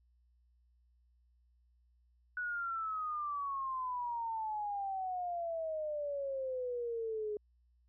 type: exponential sweep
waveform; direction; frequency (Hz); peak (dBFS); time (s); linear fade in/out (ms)
sine; down; 1480 to 415.3; -35; 2.37-7.37; 2
effects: added 60 Hz sine -67 dBFS peak until 7.88 s